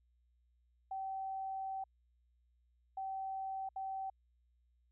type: tone bursts at uneven times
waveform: sine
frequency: 770 Hz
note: G5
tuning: 31 cents flat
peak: -38 dBFS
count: 3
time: 0.91-1.84 / 2.97-3.69 / 3.76-4.1 s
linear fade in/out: 5 ms
effects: added 60 Hz sine -70 dBFS peak until 4.91 s